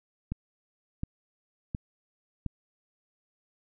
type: click train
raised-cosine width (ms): 5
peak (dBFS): -19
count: 4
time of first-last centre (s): 0.32-2.463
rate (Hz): 1.4
effects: none